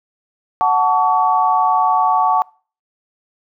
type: chord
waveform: sine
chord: F# minor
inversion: none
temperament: equal with one note detuned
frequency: 740 / 880 / 1132.7 Hz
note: F#5 / A5 / C#6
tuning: 0 / 0 / +37 cents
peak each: -16 dBFS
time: 0.61-2.42 s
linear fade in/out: 0 ms
effects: noise-tail reverb RT60 0.4 s tail -24 dB re dry